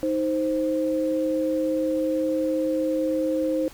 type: tone pair together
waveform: sine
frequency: 313.6 / 523.3 Hz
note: D#4 / C5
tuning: +14 / 0 cents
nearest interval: major sixth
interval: 886 cents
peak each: -24 dBFS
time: 0.03-3.68 s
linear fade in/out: 0 ms
effects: pink hiss -47 dBFS RMS until 3.73 s